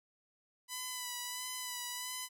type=tone with vibrato; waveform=5% pulse; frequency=995 Hz; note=B5; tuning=13 cents sharp; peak=-27 dBFS; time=0.68-2.29 s; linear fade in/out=50 ms; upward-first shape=sine; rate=1.5 Hz; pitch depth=30 cents each way; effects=none